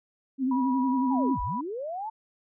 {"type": "tone with vibrato", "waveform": "sine", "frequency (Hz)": 261.6, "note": "C4", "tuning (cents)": 0, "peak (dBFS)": -23, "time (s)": [0.38, 1.37], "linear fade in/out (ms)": 50, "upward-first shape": "sine", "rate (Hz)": 11, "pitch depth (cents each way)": 57}
{"type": "tone with pitch glide", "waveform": "sine", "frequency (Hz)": [972, 983.3], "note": ["B5", "B5"], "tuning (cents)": [-28, -8], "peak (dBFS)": -29, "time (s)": [0.51, 1.61], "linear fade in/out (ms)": 5, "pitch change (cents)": 20, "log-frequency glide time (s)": [0.99, 1.43]}
{"type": "linear two-way sweep", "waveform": "sine", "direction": "down then up", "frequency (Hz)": [906, 34.43, 906], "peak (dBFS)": -31, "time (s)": [1.1, 2.1], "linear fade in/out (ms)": 10, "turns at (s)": 1.41}
{"effects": []}